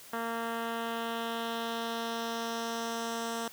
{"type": "tone with low-pass filter sweep", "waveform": "10% pulse", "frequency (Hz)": 230.1, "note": "A#3", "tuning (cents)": -22, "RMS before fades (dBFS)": -35, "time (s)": [0.13, 3.48], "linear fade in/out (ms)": 2, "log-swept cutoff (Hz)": [2000, 8300], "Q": 1.6, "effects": ["white hiss -51 dBFS RMS until 3.52 s", "high-pass 100 Hz 12 dB/octave"]}